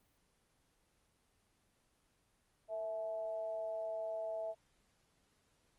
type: tone with amplitude modulation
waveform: sine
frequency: 655 Hz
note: E5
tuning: 11 cents flat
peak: -35 dBFS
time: 2.68-4.55 s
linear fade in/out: 50 ms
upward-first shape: sine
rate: 203 Hz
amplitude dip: 55%
effects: pink hiss -75 dBFS RMS until 5.78 s + Opus 24 kbps